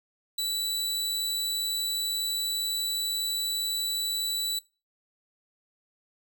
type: tone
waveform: sawtooth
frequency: 3951 Hz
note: B7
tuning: in tune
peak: -24 dBFS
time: 0.38-4.59 s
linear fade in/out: 5 ms
effects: noise-tail reverb RT60 0.3 s tail -21 dB re dry